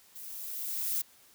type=noise with level ramp; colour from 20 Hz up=violet; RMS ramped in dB=-45 to -30 dBFS; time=0.15-1.02 s; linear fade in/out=10 ms; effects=white hiss -60 dBFS RMS until 1.34 s